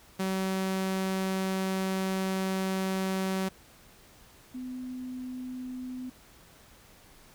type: tone pair in turn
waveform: sawtooth / sine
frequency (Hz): 190 / 253.6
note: F#3 / B3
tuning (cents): +46 / +46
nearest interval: perfect fourth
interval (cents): 500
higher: second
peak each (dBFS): -24 / -35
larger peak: first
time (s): 0.19-3.49 / 4.54-6.1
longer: first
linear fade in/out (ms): 10
effects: pink hiss -56 dBFS RMS until 7.34 s